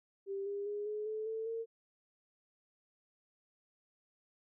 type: tone with pitch steps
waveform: sine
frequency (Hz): 393.4 / 403.1 / 413 / 423.1 / 433.5 / 444.1 / 455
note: G4 / G4 / G#4 / G#4 / A4 / A4 / A#4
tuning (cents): +6 / +48 / -10 / +32 / -26 / +16 / -42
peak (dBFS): -36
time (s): 0.26-1.66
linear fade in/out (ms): 50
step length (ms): 200
effects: none